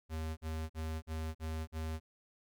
square tone bursts, 79.5 Hz, D#2, 38 cents sharp, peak -37 dBFS, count 6, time 0.09-2 s, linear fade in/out 50 ms, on 280 ms, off 46 ms, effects none

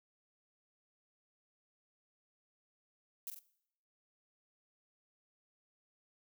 violet noise with echo, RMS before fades -42 dBFS, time 3.27-3.3 s, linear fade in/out 0 ms, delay 45 ms, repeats 2, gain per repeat -5 dB, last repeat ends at 3.39 s, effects noise-tail reverb RT60 0.7 s tail -19 dB re dry

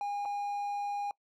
triangle tone with dropouts, 814 Hz, G#5, 35 cents flat, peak -30 dBFS, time 0.01-1.11 s, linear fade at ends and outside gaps 1 ms, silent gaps 0.252-0.256 s, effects noise-tail reverb RT60 0.1 s tail -23 dB re dry

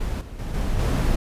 brown noise with level steps, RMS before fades -26 / -36 / -29 / -24 / -20 dBFS, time 0-1.16 s, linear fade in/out 10 ms, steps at 0.21 / 0.39 / 0.54 / 0.79 s, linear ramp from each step 2 ms, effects resampled to 32000 Hz

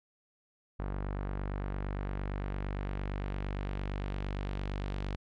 sawtooth tone with low-pass filter sweep, 48.76 Hz, G1, 8 cents flat, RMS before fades -36 dBFS, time 0.79-5.16 s, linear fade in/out 10 ms, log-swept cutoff 1400 to 3800 Hz, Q 1.1, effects none

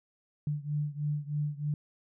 sine beating tone pair, 146.83 / 150.03 Hz, D3 / D3, 0 / +37 cents, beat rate 3.2 Hz, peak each -32 / -34 dBFS, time 0.47-1.74 s, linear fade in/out 2 ms, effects none

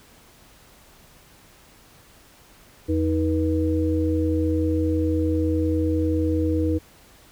sine tone cluster, 84.5 / 314.3 / 484.3 Hz, E2 / D#4 / B4, +43 / +18 / -34 cents, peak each -23 / -22 / -27 dBFS, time 2.88-6.79 s, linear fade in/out 20 ms, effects pink hiss -52 dBFS RMS until 7.31 s

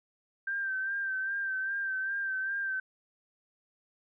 sine tone with vibrato, 1568 Hz, G6, in tune, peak -30 dBFS, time 0.47-2.8 s, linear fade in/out 5 ms, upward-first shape sine, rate 2.5 Hz, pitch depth 40 cents each way, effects none

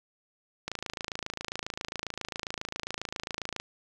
click train, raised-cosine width 0.2 ms, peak -16 dBFS, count 81, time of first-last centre 0.68-3.6 s, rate 27.4 Hz, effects none

